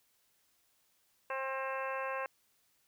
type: harmonic tone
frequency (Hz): 266.2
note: C4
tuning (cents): +30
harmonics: 2 / 3 / 4 / 5 / 6 / 7 / 8 / 9 / 10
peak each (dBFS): -39 / -45 / -39 / -50 / -43 / -49 / -51 / -54 / -46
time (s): 1.3-2.26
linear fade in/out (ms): 2
effects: white hiss -73 dBFS RMS until 2.87 s